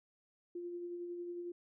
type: tone with tremolo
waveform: sine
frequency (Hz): 349.2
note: F4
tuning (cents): 0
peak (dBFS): -39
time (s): 0.55-1.52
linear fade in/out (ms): 5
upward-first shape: sine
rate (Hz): 11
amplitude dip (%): 30
effects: none